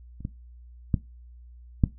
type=clicks; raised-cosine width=5 ms; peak=-30 / -18 / -9 / -6 dBFS; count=4; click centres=0.206 / 0.251 / 0.942 / 1.838 s; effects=noise-tail reverb RT60 0.2 s tail -17 dB re dry + added 60 Hz sine -45 dBFS peak until 1.98 s